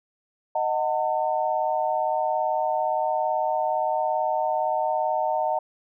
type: chord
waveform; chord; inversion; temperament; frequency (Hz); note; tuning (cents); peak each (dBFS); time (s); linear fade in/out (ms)
sine; D# diminished; none; equal with one note detuned; 622.3 / 740 / 901.1; D#5 / F#5 / A5; 0 / 0 / +41; -26; 0.55-5.59; 5
effects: none